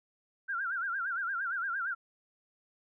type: tone with vibrato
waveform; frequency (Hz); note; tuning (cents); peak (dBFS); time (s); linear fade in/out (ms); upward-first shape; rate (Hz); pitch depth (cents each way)
sine; 1480; F#6; 0; -31; 0.48-1.95; 20; sine; 8.7; 160
effects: none